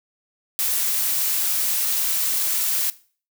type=noise; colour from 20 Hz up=blue; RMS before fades=-22 dBFS; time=0.59-2.9 s; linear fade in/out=0 ms; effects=noise-tail reverb RT60 0.4 s tail -18 dB re dry